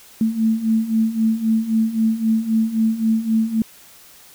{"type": "beating tone pair", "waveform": "sine", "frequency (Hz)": [220, 223.8], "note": ["A3", "A3"], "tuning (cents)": [0, 30], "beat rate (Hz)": 3.8, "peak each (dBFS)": [-21, -17], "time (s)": [0.21, 3.62], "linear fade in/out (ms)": 2, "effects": ["white hiss -46 dBFS RMS until 4.34 s"]}